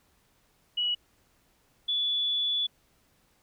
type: tone pair in turn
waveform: sine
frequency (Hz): 2927 / 3440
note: F#7 / A7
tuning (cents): -19 / -40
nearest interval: minor third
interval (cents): 279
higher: second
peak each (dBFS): -25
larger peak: neither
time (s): 0.77-0.95 / 1.88-2.67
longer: second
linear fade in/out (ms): 10
effects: pink hiss -67 dBFS RMS until 3.42 s